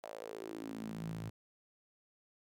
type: tone with high-pass filter sweep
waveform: sawtooth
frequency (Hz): 55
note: A1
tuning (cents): 0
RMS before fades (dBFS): -44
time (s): 0.03-1.3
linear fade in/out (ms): 10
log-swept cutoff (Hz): 640 to 120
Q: 4.9
effects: none